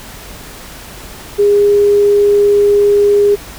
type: tone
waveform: sine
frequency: 408.6 Hz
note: G#4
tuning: 28 cents flat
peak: -6 dBFS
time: 1.38-3.36 s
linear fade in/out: 20 ms
effects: added 50 Hz sine -41 dBFS peak until 3.58 s + pink hiss -32 dBFS RMS until 3.58 s